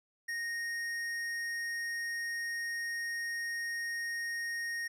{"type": "tone with hard clipping", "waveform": "sine", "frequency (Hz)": 1860, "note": "A#6", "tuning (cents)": -4, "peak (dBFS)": -36, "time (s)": [0.28, 4.88], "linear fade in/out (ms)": 10, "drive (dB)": 11, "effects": []}